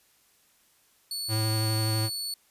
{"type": "tone", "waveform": "sawtooth", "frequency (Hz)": 4435, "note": "C#8", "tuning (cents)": 0, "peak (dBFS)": -28, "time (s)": [1.11, 2.34], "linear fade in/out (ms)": 2}
{"type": "tone with vibrato", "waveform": "square", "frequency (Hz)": 109.5, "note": "A2", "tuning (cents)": -8, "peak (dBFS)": -26, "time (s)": [1.28, 2.1], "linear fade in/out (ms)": 50, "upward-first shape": "triangle", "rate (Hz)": 12, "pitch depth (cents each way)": 18}
{"effects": ["white hiss -64 dBFS RMS until 2.5 s", "resampled to 32000 Hz"]}